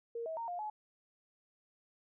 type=tone with pitch steps; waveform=sine; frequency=465.4 / 644 / 923 / 706 / 851 Hz; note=A#4 / E5 / A#5 / F5 / G#5; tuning=-3 / -41 / -17 / +19 / +42 cents; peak=-37 dBFS; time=0.15-0.7 s; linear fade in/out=5 ms; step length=110 ms; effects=none